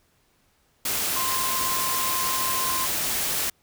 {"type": "tone in noise", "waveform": "sine", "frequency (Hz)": 1046.5, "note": "C6", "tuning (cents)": 0, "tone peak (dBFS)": -28, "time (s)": [1.16, 2.86], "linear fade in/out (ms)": 5, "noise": "white", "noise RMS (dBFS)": -26, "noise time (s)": [0.85, 3.5], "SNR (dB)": -5, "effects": ["pink hiss -65 dBFS RMS until 3.62 s"]}